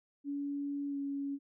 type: tone with pitch glide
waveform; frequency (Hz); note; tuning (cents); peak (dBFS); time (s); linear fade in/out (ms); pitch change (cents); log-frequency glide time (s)
sine; 283.9 to 279.7; C#4 to C#4; +41 to +16; -34; 0.24-1.39; 50; -25; 0.88-0.97
effects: none